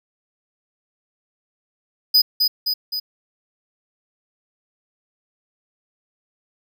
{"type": "tone with echo", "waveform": "square", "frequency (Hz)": 4978, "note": "D#8", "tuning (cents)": 0, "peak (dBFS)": -11, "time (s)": [2.14, 2.22], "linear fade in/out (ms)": 10, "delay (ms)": 260, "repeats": 3, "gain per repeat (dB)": -4, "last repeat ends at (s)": 3, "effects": []}